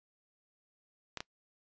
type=clicks; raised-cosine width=0.2 ms; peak=-20 dBFS; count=2; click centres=1.173 / 1.205 s; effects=noise-tail reverb RT60 0.1 s tail -23 dB re dry + resampled to 16000 Hz